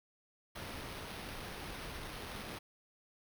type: noise with sample-and-hold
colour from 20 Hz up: pink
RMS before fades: -45 dBFS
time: 0.55-2.59 s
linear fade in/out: 10 ms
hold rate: 7350 Hz
effects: none